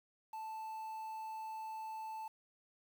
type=tone with quantisation; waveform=triangle; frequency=880 Hz; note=A5; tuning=in tune; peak=-40 dBFS; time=0.33-2.28 s; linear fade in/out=5 ms; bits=10; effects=none